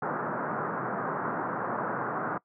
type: band-pass noise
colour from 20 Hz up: white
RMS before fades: -32 dBFS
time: 0.02-2.38 s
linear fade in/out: 5 ms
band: 120 to 1500 Hz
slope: 48 dB/octave
effects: noise-tail reverb RT60 0.1 s tail -21 dB re dry